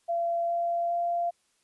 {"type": "tone with pitch steps", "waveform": "sine", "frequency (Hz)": [682, 686.3, 690.7], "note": ["F5", "F5", "F5"], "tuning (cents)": [-41, -30, -19], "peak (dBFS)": -25, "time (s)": [0.08, 1.31], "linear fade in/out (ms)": 20, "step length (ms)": 410, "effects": ["white hiss -70 dBFS RMS until 1.63 s", "resampled to 24000 Hz"]}